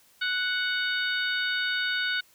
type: harmonic tone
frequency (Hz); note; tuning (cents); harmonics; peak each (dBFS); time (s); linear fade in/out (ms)
740; F#5; 0; 2 / 3 / 4 / 5 / 6; -27 / -36 / -35 / -33 / -38; 0.21-2.21; 10
effects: white hiss -60 dBFS RMS until 2.34 s